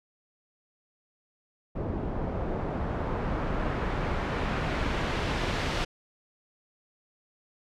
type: noise with low-pass filter sweep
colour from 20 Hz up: pink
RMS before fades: -30 dBFS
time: 1.75-5.85 s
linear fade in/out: 10 ms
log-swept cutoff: 600 to 4100 Hz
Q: 0.73
effects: none